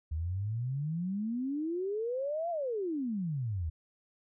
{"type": "exponential two-way sweep", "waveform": "sine", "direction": "up then down", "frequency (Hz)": [75, 703, 75], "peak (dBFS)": -31, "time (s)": [0.11, 3.7], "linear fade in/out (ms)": 10, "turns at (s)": 2.5, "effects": []}